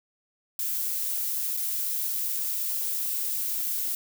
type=noise with dropouts; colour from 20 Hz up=violet; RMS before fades=-29 dBFS; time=0.59-3.95 s; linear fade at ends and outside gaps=2 ms; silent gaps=1.568-1.572 s; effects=none